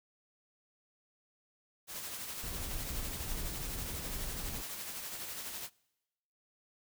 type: noise with tremolo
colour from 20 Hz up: white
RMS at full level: -41 dBFS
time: 1.87-5.7 s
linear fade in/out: 50 ms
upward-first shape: sine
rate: 12 Hz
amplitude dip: 35%
type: noise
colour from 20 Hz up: brown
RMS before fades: -41 dBFS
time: 2.43-4.62 s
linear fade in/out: 10 ms
effects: noise-tail reverb RT60 1.0 s tail -25 dB re dry